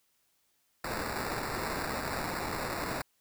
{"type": "noise with sample-and-hold", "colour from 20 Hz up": "blue", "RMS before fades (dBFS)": -35, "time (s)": [0.84, 3.02], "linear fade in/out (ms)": 5, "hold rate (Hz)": 3150, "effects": ["white hiss -73 dBFS RMS until 3.2 s"]}